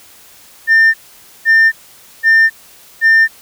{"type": "tone bursts", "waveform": "sine", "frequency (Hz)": 1800, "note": "A6", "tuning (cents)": 39, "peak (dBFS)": -3, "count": 4, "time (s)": [0.67, 3.28], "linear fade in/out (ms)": 50, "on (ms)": 270, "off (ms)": 510, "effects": ["tanh soft clip ceiling -4 dBFS", "white hiss -42 dBFS RMS until 3.41 s"]}